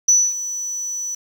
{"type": "tone with ADSR envelope", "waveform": "sine", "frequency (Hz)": 5950, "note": "F#8", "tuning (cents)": 9, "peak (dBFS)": -8, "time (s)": [0.08, 1.15], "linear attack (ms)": 8, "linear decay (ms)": 240, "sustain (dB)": -15, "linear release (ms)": 6, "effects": ["tanh soft clip ceiling -5 dBFS", "7-bit"]}